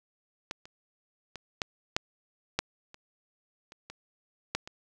clicks, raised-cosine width 0.2 ms, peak -17 / -30 / -23 / -12 / -8 / -9 / -30 / -30 / -25 / -11 / -25 dBFS, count 11, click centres 0.511 / 0.655 / 1.357 / 1.618 / 1.965 / 2.59 / 2.944 / 3.721 / 3.9 / 4.55 / 4.675 s, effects none

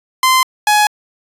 sawtooth tone pair in turn, 1037 / 839.9 Hz, C6 / G#5, -16 / +19 cents, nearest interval major third, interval 365 cents, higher first, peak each -5 dBFS, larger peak neither, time 0.23-0.43 / 0.67-0.87 s, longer neither, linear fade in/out 2 ms, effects resampled to 32000 Hz

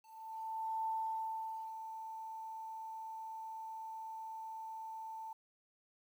sine tone with ADSR envelope, 888 Hz, A5, 16 cents sharp, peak -34 dBFS, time 0.02-5.33 s, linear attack 850 ms, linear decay 840 ms, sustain -9 dB, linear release 4 ms, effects 11-bit

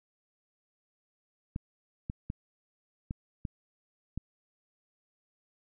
clicks, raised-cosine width 5 ms, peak -22 dBFS, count 6, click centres 1.561 / 2.099 / 2.301 / 3.109 / 3.452 / 4.176 s, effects none

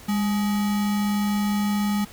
sine tone with sample-and-hold, 204.5 Hz, G#3, 26 cents flat, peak -20 dBFS, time 0.08-2.05 s, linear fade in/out 10 ms, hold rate 1050 Hz, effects pink hiss -45 dBFS RMS until 2.12 s

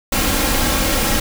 pink noise with comb filter, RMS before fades -17 dBFS, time 0.12-1.2 s, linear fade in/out 5 ms, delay 3.7 ms, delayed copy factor +0.6, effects none

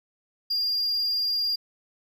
triangle tone, 4806 Hz, D8, 39 cents sharp, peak -22 dBFS, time 0.5-1.56 s, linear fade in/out 10 ms, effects none

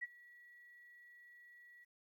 sine tone with ADSR envelope, 1934 Hz, B6, 37 cents flat, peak -37 dBFS, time 0.01-1.85 s, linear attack 22 ms, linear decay 30 ms, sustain -21 dB, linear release 17 ms, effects 13-bit

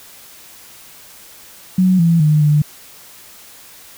sine tone with pitch steps, 185.1 / 167.4 / 151.9 / 148.9 Hz, F#3 / E3 / D#3 / D3, +1 / +27 / -41 / +24 cents, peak -9 dBFS, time 1.78-2.62 s, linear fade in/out 5 ms, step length 210 ms, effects white hiss -41 dBFS RMS until 3.97 s

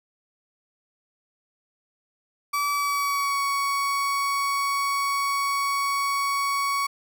35% pulse tone with pitch glide, 1150 to 1118.6 Hz, D6 to C#6, -37 to +15 cents, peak -21 dBFS, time 2.53-6.87 s, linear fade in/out 10 ms, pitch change -48 cents, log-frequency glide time 2.72-3.4 s, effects none

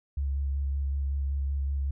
sine tone with vibrato, 69.3 Hz, C#2, in tune, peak -26 dBFS, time 0.17-1.91 s, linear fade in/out 5 ms, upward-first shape square, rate 5.3 Hz, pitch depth 16 cents each way, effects none

